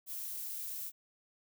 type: noise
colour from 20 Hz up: violet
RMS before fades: -41 dBFS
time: 0.06-0.92 s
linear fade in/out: 50 ms
effects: none